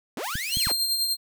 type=linear two-way sweep; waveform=sawtooth; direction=up then down; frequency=180 to 3375 to 180 Hz; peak=-26 dBFS; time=0.17-0.72 s; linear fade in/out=2 ms; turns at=0.59 s
type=high-pass noise; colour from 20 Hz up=white; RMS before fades=-38 dBFS; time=0.23-0.71 s; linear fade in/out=10 ms; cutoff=2000 Hz; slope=24 dB/octave
type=clicks; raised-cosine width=5 ms; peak=-20 dBFS; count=3; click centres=0.355 / 0.571 / 0.671 s
type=tone with tremolo; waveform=sawtooth; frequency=4186 Hz; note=C8; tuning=in tune; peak=-18 dBFS; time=0.5-1.17 s; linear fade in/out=50 ms; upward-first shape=triangle; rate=10 Hz; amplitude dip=50%
effects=none